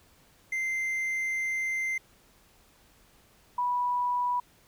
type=tone pair in turn; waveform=triangle / sine; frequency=2083 / 981 Hz; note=C7 / B5; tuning=-8 / -12 cents; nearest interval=octave + minor second; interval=1304 cents; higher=first; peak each=-26 / -25 dBFS; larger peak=second; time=0.52-1.98 / 3.58-4.4 s; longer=first; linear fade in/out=5 ms; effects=pink hiss -61 dBFS RMS until 4.67 s